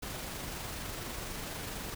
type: noise with amplitude modulation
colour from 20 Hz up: pink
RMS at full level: -39 dBFS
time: 0.02-1.95 s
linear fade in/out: 10 ms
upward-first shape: sine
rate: 24.2 Hz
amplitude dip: 25%
effects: none